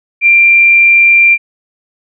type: tone with frequency modulation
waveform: sine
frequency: 2373 Hz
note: D7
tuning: 17 cents sharp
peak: -3 dBFS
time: 0.21-1.38 s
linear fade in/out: 50 ms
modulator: 88.7 Hz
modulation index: 0.2
effects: none